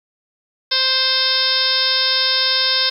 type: harmonic tone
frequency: 523.3 Hz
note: C5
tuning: in tune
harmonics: 1 / 2 / 3 / 4 / 5 / 6 / 7 / 8 / 9 / 10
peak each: -30 / -29 / -25 / -29 / -29 / -27 / -20 / -24 / -23 / -19 dBFS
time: 0.71-2.9 s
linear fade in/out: 10 ms
effects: 8-bit

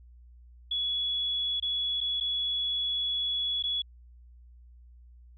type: tone with dropouts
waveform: sine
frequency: 3384 Hz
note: G#7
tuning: 32 cents sharp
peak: -27 dBFS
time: 0.71-3.82 s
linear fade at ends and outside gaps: 5 ms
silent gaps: 1.6-1.624 / 2.006-2.011 / 2.202-2.208 / 3.626-3.637 s
effects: added 60 Hz sine -50 dBFS peak until 5.37 s

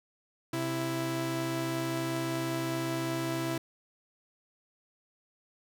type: tone pair together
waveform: sawtooth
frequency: 131.2 / 330.6 Hz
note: C3 / E4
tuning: +5 / +5 cents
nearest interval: octave + major third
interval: 1600 cents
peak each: -31 / -28 dBFS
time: 0.53-3.58 s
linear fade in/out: 5 ms
effects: none

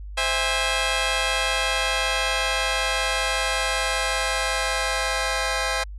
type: chord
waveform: 10% pulse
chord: C augmented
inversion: none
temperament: just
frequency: 523.3 / 654.1 / 817.6 Hz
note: C5 / E5 / G#5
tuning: 0 / -14 / -27 cents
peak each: -18 dBFS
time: 0.17-5.84 s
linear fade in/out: 10 ms
effects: added 50 Hz sine -33 dBFS peak until 5.98 s + resampled to 24000 Hz

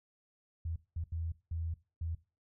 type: tone bursts at uneven times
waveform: sine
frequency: 82.41 Hz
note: E2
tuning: in tune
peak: -34 dBFS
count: 5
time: 0.65-0.76 / 0.96-1.04 / 1.12-1.32 / 1.51-1.74 / 2.01-2.15 s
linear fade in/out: 5 ms
effects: noise-tail reverb RT60 0.3 s tail -18 dB re dry

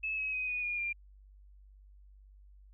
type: tone with pitch steps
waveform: sine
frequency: 2599 / 2556 / 2513 / 2472 / 2431 / 2390 Hz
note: E7 / D#7 / D#7 / D#7 / D#7 / D7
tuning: -25 / +46 / +17 / -12 / -41 / +30 cents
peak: -32 dBFS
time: 0.03-0.93 s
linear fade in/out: 10 ms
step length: 150 ms
effects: added 49 Hz sine -54 dBFS peak until 2.73 s

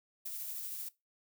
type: noise with tremolo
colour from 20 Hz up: violet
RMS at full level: -40 dBFS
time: 0.25-0.89 s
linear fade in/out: 10 ms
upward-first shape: triangle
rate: 13 Hz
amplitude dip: 30%
effects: noise-tail reverb RT60 0.2 s tail -19 dB re dry

